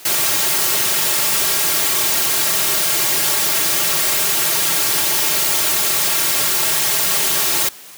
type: noise with comb filter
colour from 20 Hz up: white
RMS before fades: -17 dBFS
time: 0.05-7.69 s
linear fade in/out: 5 ms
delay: 4 ms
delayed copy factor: -1
effects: white hiss -39 dBFS RMS until 7.97 s + high-pass 150 Hz 12 dB/octave